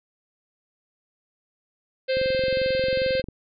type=harmonic tone; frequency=523.3 Hz; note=C5; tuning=in tune; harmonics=1 / 3 / 4 / 5 / 6 / 7 / 8 / 9; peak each=-21 / -34 / -36 / -35 / -39 / -40 / -36 / -40 dBFS; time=2.08-3.22 s; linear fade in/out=20 ms
type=click train; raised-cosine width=3 ms; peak=-22 dBFS; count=26; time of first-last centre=2.17-3.286 s; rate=22.4 Hz
effects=none